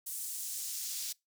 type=noise with high-pass filter sweep; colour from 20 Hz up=pink; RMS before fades=-39 dBFS; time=0.06-1.13 s; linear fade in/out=10 ms; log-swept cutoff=8900 to 5000 Hz; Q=1.2; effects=noise-tail reverb RT60 0.2 s tail -24 dB re dry